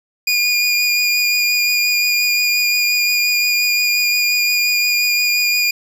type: tone with vibrato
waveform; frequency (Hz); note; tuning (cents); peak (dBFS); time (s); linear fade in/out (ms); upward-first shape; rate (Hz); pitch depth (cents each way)
25% pulse; 2435; D#7; -38; -10; 0.27-5.71; 5; sine; 5.7; 15
effects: none